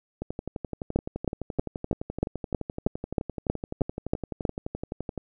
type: two click trains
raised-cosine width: 2 ms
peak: -18 / -9 dBFS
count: 59 / 12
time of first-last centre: 0.22-5.177 / 0.96-4.452 s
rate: 11.7 / 3.15 Hz
effects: none